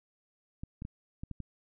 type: clicks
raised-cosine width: 5 ms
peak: -27 dBFS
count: 6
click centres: 0.635 / 0.821 / 0.851 / 1.235 / 1.313 / 1.403 s
effects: none